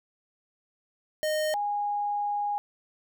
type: tone pair in turn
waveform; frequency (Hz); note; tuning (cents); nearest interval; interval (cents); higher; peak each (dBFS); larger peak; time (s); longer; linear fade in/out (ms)
square / sine; 616 / 822.3; D#5 / G#5; -17 / -17; perfect fourth; 500; second; -26; neither; 1.23-1.54 / 1.54-2.58; second; 0
effects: none